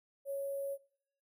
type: tone with sample-and-hold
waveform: sine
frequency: 554.4 Hz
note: C#5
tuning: in tune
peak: -35 dBFS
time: 0.25-0.78 s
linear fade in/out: 50 ms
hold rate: 11025 Hz
effects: noise-tail reverb RT60 0.7 s tail -21 dB re dry